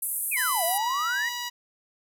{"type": "band-pass noise", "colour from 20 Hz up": "white", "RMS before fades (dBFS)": -30, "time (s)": [0.02, 0.78], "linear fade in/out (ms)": 5, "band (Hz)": [9100, 13000], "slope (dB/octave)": 48}
{"type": "exponential two-way sweep", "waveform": "sine", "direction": "down then up", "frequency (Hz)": [2663, 648, 2005], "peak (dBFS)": -25, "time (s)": [0.31, 1.3], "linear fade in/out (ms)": 20, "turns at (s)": 0.64}
{"type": "tone with pitch glide", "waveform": "10% pulse", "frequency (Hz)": [1006, 969.5], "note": ["B5", "B5"], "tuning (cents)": [32, -32], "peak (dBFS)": -22, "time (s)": [0.36, 1.5], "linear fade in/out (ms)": 20, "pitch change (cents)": -64, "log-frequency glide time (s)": [0.52, 0.77]}
{"effects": []}